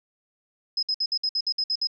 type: tone bursts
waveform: sine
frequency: 5090 Hz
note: D#8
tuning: 39 cents sharp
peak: -22 dBFS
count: 10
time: 0.77-1.872 s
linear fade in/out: 5 ms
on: 58 ms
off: 58 ms
effects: none